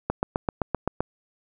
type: click train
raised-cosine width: 1 ms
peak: -9 dBFS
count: 8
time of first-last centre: 0.1-1.006 s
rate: 7.73 Hz
effects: none